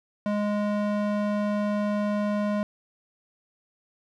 square tone with band-pass filter, 207.5 Hz, G#3, 1 cent flat, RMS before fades -26 dBFS, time 0.26-2.63 s, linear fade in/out 0 ms, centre 530 Hz, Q 0.71, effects none

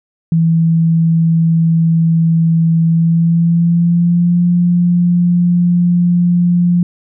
sine tone with pitch glide, 164.4 to 175.18 Hz, E3 to F3, -4 to +6 cents, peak -8 dBFS, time 0.32-6.83 s, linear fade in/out 2 ms, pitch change +110 cents, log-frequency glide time 2.85-4.45 s, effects none

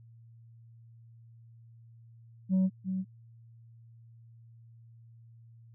sine tone with echo, 188.1 Hz, F#3, 29 cents sharp, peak -20 dBFS, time 2.49-2.7 s, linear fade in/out 50 ms, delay 350 ms, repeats 1, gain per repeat -9 dB, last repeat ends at 3.05 s, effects tanh soft clip ceiling -22 dBFS + added 115 Hz sine -52 dBFS peak until 5.74 s

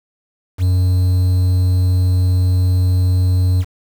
triangle tone with quantisation, 91.3 Hz, F#2, 23 cents flat, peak -9 dBFS, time 0.58-3.65 s, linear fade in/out 50 ms, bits 6, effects none

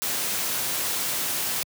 white noise, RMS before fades -27 dBFS, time 0.02-1.63 s, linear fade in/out 0 ms, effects high-pass 100 Hz 12 dB/octave

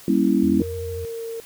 sine chord, G diminished seventh, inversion none, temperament equal with one note detuned, 196 / 236.7 / 277.2 / 329.6 Hz, G3 / Bb3 / Db4 / Fb4, 0 / +27 / 0 / 0 cents, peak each -21 dBFS, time 0.08-0.62 s, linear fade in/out 2 ms
sine tone with vibrato, 86.6 Hz, F2, 14 cents flat, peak -30 dBFS, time 0.43-1.05 s, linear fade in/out 0 ms, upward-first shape triangle, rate 13 Hz, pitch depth 98 cents each way
sine tone with pitch glide, 464.6 to 456.9 Hz, A#4 to A#4, -6 to -35 cents, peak -28 dBFS, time 0.6-1.4 s, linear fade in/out 0 ms, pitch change -29 cents, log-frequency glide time 0.81-1.27 s
effects white hiss -45 dBFS RMS until 1.45 s

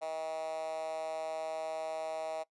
10% pulse tone with high-pass filter, 159.3 Hz, D#3, 41 cents sharp, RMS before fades -38 dBFS, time 0.01-2.44 s, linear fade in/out 20 ms, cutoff 670 Hz, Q 6.2, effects noise-tail reverb RT60 0.1 s tail -21 dB re dry + resampled to 24000 Hz

